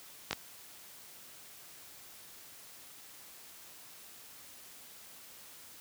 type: clicks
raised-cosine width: 0.2 ms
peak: -14 dBFS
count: 2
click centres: 0.31 / 0.33 s
effects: white hiss -53 dBFS RMS until 5.8 s + high-pass 60 Hz 12 dB/octave